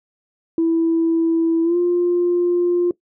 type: tone with pitch glide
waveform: sine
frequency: 329.6 to 351.2 Hz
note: E4 to F4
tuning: 0 to +10 cents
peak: -13 dBFS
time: 0.58-2.91 s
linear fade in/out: 2 ms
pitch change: +110 cents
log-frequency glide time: 1.63-1.77 s
effects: noise-tail reverb RT60 0.1 s tail -20 dB re dry + tanh soft clip ceiling -10 dBFS